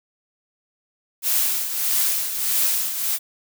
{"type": "noise with tremolo", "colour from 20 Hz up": "blue", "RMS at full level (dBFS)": -19, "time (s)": [1.22, 3.19], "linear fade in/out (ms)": 50, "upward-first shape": "triangle", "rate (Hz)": 1.6, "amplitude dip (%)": 65, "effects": []}